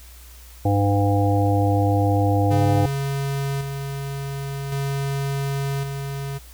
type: harmonic tone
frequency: 100.8 Hz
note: G2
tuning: 49 cents sharp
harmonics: 1 / 3 / 5 / 7 / 8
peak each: -18 / -23 / -25 / -26 / -27 dBFS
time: 0.65-2.86 s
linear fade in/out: 5 ms
type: tone with tremolo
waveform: square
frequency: 138.59 Hz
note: C#3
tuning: in tune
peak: -23 dBFS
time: 2.5-6.39 s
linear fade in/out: 20 ms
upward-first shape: square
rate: 0.45 Hz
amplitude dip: 40%
effects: added 60 Hz sine -42 dBFS peak until 6.53 s + white hiss -48 dBFS RMS until 6.53 s